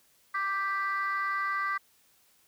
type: chord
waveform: sine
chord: G major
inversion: second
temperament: equal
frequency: 1174.7 / 1568 / 1975.5 Hz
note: D6 / G6 / B6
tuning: 0 / 0 / 0 cents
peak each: -29 / -33 / -33 dBFS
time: 0.34-1.78 s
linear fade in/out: 10 ms
effects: tanh soft clip ceiling -22 dBFS + white hiss -65 dBFS RMS until 2.47 s